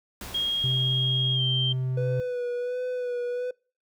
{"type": "noise with exponential decay", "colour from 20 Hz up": "pink", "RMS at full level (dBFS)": -38, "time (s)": [0.21, 2.19], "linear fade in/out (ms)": 2, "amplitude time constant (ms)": 430}
{"type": "tone with pitch glide", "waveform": "sine", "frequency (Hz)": [3259, 3150], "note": ["G#7", "G7"], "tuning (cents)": [-33, 8], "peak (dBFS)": -24, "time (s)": [0.34, 1.73], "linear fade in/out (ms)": 10, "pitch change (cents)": -59, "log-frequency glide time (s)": [1.34, 1.41]}
{"type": "tone", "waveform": "triangle", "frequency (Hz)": 128.9, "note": "C3", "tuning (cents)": -26, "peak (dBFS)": -23, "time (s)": [0.64, 2.2], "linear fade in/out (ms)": 0}
{"type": "tone with vibrato", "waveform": "triangle", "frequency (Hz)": 493.9, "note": "B4", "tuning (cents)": 0, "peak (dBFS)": -25, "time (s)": [1.97, 3.51], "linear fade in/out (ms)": 5, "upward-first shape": "sine", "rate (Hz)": 1.4, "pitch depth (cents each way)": 30}
{"effects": ["noise-tail reverb RT60 0.4 s tail -26 dB re dry"]}